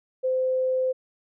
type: tone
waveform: sine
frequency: 516 Hz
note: C5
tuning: 24 cents flat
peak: -21 dBFS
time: 0.23-0.93 s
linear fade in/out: 20 ms
effects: none